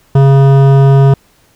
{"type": "tone with hard clipping", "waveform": "sine", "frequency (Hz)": 137, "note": "C#3", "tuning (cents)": -20, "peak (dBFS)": -5, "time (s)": [0.15, 1.14], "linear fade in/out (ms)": 5, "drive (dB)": 14, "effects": ["pink hiss -50 dBFS RMS until 1.55 s"]}